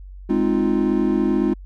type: chord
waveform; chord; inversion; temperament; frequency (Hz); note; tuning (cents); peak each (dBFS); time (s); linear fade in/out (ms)
triangle; F minor seventh; first; equal; 207.7 / 261.6 / 311.1 / 349.2; Ab3 / C4 / Eb4 / F4; 0 / 0 / 0 / 0; -20; 0.29-1.54; 10
effects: added 47 Hz sine -35 dBFS peak until 1.65 s